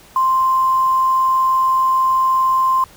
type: tone with quantisation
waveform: sine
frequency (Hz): 1046.5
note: C6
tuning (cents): 0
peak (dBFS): -12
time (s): 0.16-2.84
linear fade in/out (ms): 2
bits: 6
effects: pink hiss -45 dBFS RMS until 2.96 s